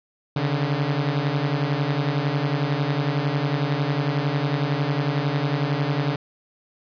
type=beating tone pair; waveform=sawtooth; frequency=138.1 / 149.1 Hz; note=C#3 / D3; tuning=-6 / +27 cents; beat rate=11 Hz; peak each=-20 dBFS; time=0.36-6.16 s; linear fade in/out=5 ms; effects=resampled to 11025 Hz + 9-bit